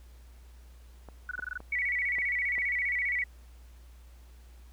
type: clicks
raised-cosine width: 1 ms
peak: -32 dBFS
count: 5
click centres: 1.087 / 1.393 / 1.604 / 2.184 / 2.581 s
type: tone bursts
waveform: sine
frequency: 1480 Hz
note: F#6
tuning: in tune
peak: -32 dBFS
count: 7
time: 1.29-1.576 s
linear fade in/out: 2 ms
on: 22 ms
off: 22 ms
type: tone with vibrato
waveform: sine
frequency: 2093 Hz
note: C7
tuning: in tune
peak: -27 dBFS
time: 1.72-3.24 s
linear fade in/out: 5 ms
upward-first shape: square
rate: 15 Hz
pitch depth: 110 cents each way
effects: added 60 Hz sine -49 dBFS peak until 4.72 s + pink hiss -63 dBFS RMS until 4.72 s